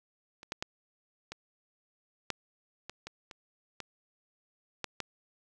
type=clicks; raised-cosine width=0.2 ms; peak=-30 / -17 / -16 / -23 / -14 / -23 / -24 / -28 / -22 / -16 / -17 dBFS; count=11; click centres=0.431 / 0.521 / 0.625 / 1.32 / 2.303 / 2.896 / 3.07 / 3.312 / 3.803 / 4.843 / 5.003 s; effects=none